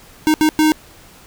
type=tone bursts at uneven times; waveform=square; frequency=309.7 Hz; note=D#4; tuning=8 cents flat; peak=-11 dBFS; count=3; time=0.27-0.34 / 0.41-0.49 / 0.59-0.72 s; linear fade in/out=0 ms; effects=pink hiss -44 dBFS RMS until 1.26 s